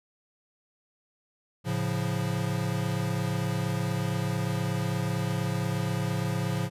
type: chord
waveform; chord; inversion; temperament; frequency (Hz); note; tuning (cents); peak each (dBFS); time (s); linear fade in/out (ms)
square; A augmented; none; equal; 110 / 138.59 / 174.61; A2 / C#3 / E#3; 0 / 0 / 0; -32; 1.64-6.7; 50
effects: resampled to 32000 Hz